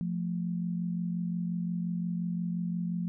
sine tone pair together, 174.61 / 220.3 Hz, F3 / A3, 0 / +2 cents, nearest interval major third, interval 402 cents, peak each -30 / -37 dBFS, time 0.01-3.08 s, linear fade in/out 0 ms, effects none

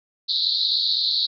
white band-pass noise, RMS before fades -22 dBFS, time 0.28-1.27 s, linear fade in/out 20 ms, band 3800 to 4400 Hz, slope 96 dB/octave, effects none

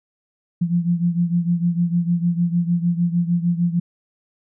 sine beating tone pair, 171.1 / 177.7 Hz, F3 / F3, -35 / +30 cents, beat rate 6.6 Hz, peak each -18 / -22 dBFS, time 0.61-3.8 s, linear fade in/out 10 ms, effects none

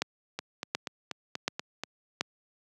two click trains, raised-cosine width 0.2 ms, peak -10 / -16 dBFS, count 4 / 7, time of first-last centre 0.02-2.21 / 0.39-1.836 s, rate 1.37 / 4.15 Hz, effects high-pass 150 Hz 12 dB/octave

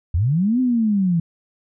sine linear two-way sweep, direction up then down, 73.42 to 259.6 to 162.3 Hz, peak -15 dBFS, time 0.14-1.2 s, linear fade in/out 5 ms, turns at 0.6 s, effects none

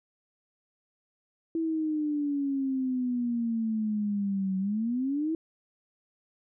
sine exponential two-way sweep, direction down then up, 329.6 to 188 to 329.6 Hz, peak -26 dBFS, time 1.55-5.35 s, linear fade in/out 2 ms, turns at 4.58 s, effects none

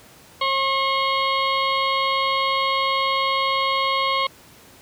harmonic tone with a mistuned harmonic, 540 Hz, C#5, 45 cents flat, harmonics 1 / 2 / 4 / 5 / 6 / 7 / 8, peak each -28 / -21 / -26 / -32 / -28 / -33 / -32 dBFS, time 0.41-4.27 s, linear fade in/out 5 ms, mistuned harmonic 5, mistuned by +120 cents, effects pink hiss -48 dBFS RMS until 4.81 s + high-pass 80 Hz 12 dB/octave

